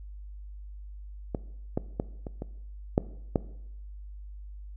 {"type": "clicks", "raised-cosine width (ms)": 2, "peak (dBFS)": [-16, -13, -14, -23, -21, -7, -9], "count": 7, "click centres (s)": [1.348, 1.775, 1.999, 2.268, 2.421, 2.979, 3.358], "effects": ["noise-tail reverb RT60 0.8 s tail -18 dB re dry", "added 50 Hz sine -40 dBFS peak until 4.76 s"]}